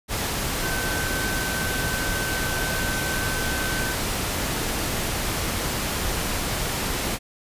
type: tone in noise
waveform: sine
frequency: 1534 Hz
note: G6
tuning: 38 cents flat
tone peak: -29 dBFS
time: 0.6-3.96 s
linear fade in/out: 50 ms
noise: pink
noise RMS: -26 dBFS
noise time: 0.08-7.19 s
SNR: -6 dB
effects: resampled to 32000 Hz